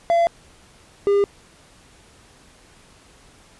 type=tone pair in turn; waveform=triangle; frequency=680 / 402.7 Hz; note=F5 / G4; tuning=-46 / +47 cents; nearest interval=major sixth; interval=907 cents; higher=first; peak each=-12 dBFS; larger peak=neither; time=0.1-0.27 / 1.07-1.24 s; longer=neither; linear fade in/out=0 ms; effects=pink hiss -51 dBFS RMS until 3.59 s + resampled to 24000 Hz